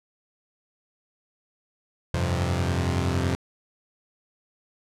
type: chord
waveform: sawtooth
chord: F suspended second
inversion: none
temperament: equal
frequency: 87.31 / 98 / 130.81 Hz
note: F2 / G2 / C3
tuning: 0 / 0 / 0 cents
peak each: -21 / -26 / -24 dBFS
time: 2.14-3.35 s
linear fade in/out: 0 ms
effects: low-pass 9000 Hz 12 dB/octave

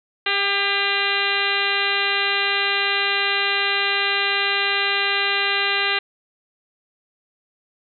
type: harmonic tone with a mistuned harmonic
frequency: 399.7 Hz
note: G4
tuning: 34 cents sharp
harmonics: 1 / 2 / 3 / 4 / 5 / 6 / 7 / 8 / 9 / 10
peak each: -30 / -30 / -29 / -26 / -25 / -27 / -25 / -30 / -31 / -28 dBFS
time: 0.26-5.99 s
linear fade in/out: 5 ms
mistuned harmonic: 2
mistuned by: -15 cents
effects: none

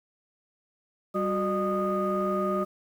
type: tone cluster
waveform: sine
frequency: 195.3 / 366.9 / 605 / 1236 Hz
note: G3 / F#4 / D#5 / D#6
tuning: -6 / -15 / -49 / -12 cents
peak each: -29 dBFS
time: 1.14-2.65 s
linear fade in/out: 20 ms
effects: tanh soft clip ceiling -18 dBFS + 9-bit

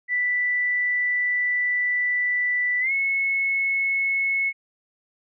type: tone with pitch glide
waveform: sine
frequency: 1975.5 to 2192 Hz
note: B6 to C#7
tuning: 0 to -20 cents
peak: -20 dBFS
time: 0.08-4.53 s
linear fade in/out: 50 ms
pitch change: +180 cents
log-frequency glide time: 2.8-2.92 s
effects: none

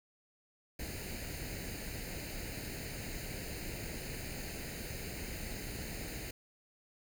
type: noise with comb filter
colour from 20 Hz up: pink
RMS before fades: -42 dBFS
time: 0.79-6.31 s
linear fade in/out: 5 ms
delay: 0.44 ms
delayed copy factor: +0.75
effects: none

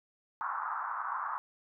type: band-pass noise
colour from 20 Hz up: pink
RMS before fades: -36 dBFS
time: 0.41-1.38 s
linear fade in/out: 0 ms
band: 900 to 1400 Hz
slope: 48 dB/octave
effects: none

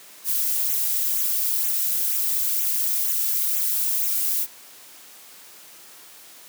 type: noise with flanger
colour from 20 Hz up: violet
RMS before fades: -23 dBFS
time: 0.24-4.47 s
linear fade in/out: 50 ms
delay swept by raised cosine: 0.2 to 2.9 ms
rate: 2.1 Hz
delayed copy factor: -0.7
effects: white hiss -46 dBFS RMS until 6.48 s + high-pass 200 Hz 12 dB/octave

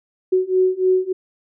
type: beating tone pair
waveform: sine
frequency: 370 / 373.4 Hz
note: F#4 / F#4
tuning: 0 / +16 cents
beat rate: 3.4 Hz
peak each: -18 / -17 dBFS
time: 0.32-1.13 s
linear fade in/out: 10 ms
effects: none

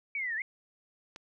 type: linear two-way sweep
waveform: sine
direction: down then up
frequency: 2306 to 1719 to 2212 Hz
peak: -31 dBFS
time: 0.15-0.42 s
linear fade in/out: 2 ms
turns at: 0.36 s
type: click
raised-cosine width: 0.2 ms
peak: -27 dBFS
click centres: 1.161 s
effects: none

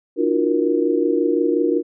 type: tone cluster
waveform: sine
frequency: 298.4 / 337.5 / 363 / 469.5 Hz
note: D4 / E4 / F#4 / A#4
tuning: +28 / +41 / -33 / +12 cents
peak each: -21 dBFS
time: 0.16-1.83 s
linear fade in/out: 50 ms
effects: none

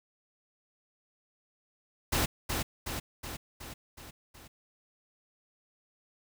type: noise with echo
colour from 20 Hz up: pink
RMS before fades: -28 dBFS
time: 2.12-2.26 s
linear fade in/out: 10 ms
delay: 370 ms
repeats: 6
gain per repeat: -4 dB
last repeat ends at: 4.48 s
effects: none

